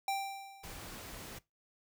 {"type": "tone with exponential decay", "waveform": "square", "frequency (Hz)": 785, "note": "G5", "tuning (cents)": 2, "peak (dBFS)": -31, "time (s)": [0.08, 0.96], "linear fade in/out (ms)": 2, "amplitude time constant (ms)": 190}
{"type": "noise", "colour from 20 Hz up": "pink", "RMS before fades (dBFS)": -47, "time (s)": [0.63, 1.39], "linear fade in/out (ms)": 10}
{"effects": ["noise-tail reverb RT60 0.2 s tail -20 dB re dry"]}